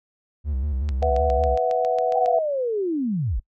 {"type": "tone with vibrato", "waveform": "triangle", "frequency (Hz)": 69.4, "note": "C#2", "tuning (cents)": 3, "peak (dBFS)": -20, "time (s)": [0.44, 1.58], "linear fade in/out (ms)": 50, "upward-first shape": "square", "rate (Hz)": 5.3, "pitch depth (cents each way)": 110}
{"type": "click train", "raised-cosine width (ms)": 0.2, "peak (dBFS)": -20, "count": 11, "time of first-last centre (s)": [0.89, 2.26], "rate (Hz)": 7.3}
{"type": "chord", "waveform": "sine", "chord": "B suspended fourth", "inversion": "none", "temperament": "equal", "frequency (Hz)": [493.9, 659.3, 740], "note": ["B4", "E5", "F#5"], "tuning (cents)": [0, 0, 0], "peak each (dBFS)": -23, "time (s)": [1.02, 2.39], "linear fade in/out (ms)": 5}
{"type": "linear sweep", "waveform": "sine", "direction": "down", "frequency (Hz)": [790, 35], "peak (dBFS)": -21, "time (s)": [2.15, 3.4], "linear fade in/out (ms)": 10}
{"effects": ["noise-tail reverb RT60 0.1 s tail -25 dB re dry"]}